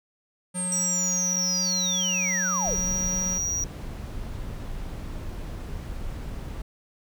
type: tone with pitch glide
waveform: square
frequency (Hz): 181.8 to 184.13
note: F#3 to F#3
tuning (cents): -30 to -8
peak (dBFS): -32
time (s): 0.54-3.39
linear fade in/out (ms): 20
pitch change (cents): +22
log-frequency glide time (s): 0.77-3.28
type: linear sweep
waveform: sine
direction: down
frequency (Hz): 8870 to 311.1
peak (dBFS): -27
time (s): 0.54-2.77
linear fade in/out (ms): 50
type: tone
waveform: triangle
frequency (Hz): 5760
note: F#8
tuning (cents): -47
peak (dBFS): -24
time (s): 0.72-3.64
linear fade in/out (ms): 2
type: noise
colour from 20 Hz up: brown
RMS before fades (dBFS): -34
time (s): 2.65-6.62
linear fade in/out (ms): 5
effects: none